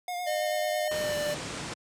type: tone with vibrato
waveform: square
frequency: 713 Hz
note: F5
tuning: 36 cents sharp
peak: -32 dBFS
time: 0.08-0.88 s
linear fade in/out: 2 ms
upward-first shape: sine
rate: 9.1 Hz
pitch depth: 24 cents each way
type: tone with pitch glide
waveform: square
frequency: 610 to 592.3 Hz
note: D#5 to D5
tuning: -34 to +15 cents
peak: -29 dBFS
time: 0.26-1.35 s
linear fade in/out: 20 ms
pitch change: -51 cents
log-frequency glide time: 0.98-1.15 s
type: low-pass noise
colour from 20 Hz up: pink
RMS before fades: -36 dBFS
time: 0.91-1.74 s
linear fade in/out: 5 ms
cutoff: 9000 Hz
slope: 48 dB/octave
effects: high-pass 100 Hz 12 dB/octave